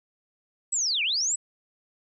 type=linear two-way sweep; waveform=sine; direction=down then up; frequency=8040 to 2276 to 8040 Hz; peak=-23 dBFS; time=0.72-1.36 s; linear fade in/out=10 ms; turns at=1.03 s; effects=none